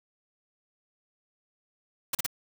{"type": "noise bursts", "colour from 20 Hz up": "white", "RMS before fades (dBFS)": -28, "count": 3, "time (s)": [2.13, 2.264], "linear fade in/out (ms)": 5, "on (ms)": 20, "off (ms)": 37, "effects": []}